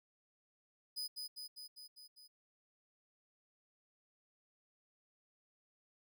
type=tone with echo; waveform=40% pulse; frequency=4985 Hz; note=D#8; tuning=2 cents sharp; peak=-38 dBFS; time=0.96-1.08 s; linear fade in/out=20 ms; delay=200 ms; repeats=6; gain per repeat=-3 dB; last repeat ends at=2.28 s; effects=none